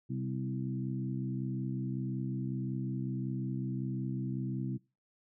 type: harmonic tone with a mistuned harmonic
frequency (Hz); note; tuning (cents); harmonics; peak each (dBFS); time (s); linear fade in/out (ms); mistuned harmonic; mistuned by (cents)
65.41; C2; 0; 2 / 3 / 4 / 5; -35 / -39 / -41 / -43; 0.09-4.78; 20; 4; -25
effects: noise-tail reverb RT60 0.3 s tail -24 dB re dry